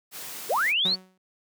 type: high-pass noise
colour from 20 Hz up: white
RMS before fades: -38 dBFS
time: 0.11-0.74 s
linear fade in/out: 50 ms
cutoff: 110 Hz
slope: 24 dB/octave
type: linear sweep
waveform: sine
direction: up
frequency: 354.2 to 4562 Hz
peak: -21 dBFS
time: 0.49-0.96 s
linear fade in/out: 20 ms
type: tone with exponential decay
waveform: sawtooth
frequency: 186.3 Hz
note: F#3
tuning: 12 cents sharp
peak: -25 dBFS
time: 0.85-1.18 s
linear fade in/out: 5 ms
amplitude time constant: 70 ms
effects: none